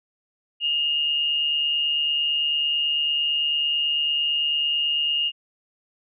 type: tone with amplitude modulation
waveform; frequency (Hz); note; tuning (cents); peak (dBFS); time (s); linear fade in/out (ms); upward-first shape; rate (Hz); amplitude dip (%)
sine; 2842; F7; +30; -18; 0.6-5.32; 50; sine; 149; 45
effects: none